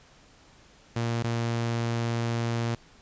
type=tone with dropouts; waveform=sawtooth; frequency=116.7 Hz; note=A#2; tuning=2 cents sharp; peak=-22 dBFS; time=0.96-2.75 s; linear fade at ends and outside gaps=5 ms; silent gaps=1.227-1.24 s; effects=pink hiss -56 dBFS RMS until 3.01 s + resampled to 16000 Hz